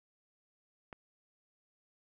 click, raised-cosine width 0.5 ms, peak -30 dBFS, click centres 0.928 s, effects none

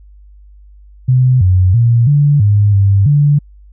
sine tone with pitch steps, 127.6 / 92 / 117.6 / 145 / 102.9 / 98.9 / 145.4 Hz, C3 / F#2 / A#2 / D3 / G#2 / G2 / D3, -43 / -9 / +16 / -22 / -16 / +16 / -17 cents, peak -6 dBFS, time 1.08-3.39 s, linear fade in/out 10 ms, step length 330 ms, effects added 50 Hz sine -37 dBFS peak until 3.72 s

